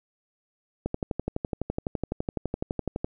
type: click train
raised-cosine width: 2 ms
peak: -14 dBFS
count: 27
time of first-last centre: 0.86-3.045 s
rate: 11.9 Hz
effects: none